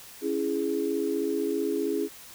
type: chord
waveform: sine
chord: C# minor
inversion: none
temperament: just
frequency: 277.2 / 332.6 / 415.8 Hz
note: C#4 / E4 / G#4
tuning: 0 / +16 / +2 cents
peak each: -31 / -30 / -28 dBFS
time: 0.21-2.09 s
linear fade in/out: 50 ms
effects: white hiss -47 dBFS RMS until 2.34 s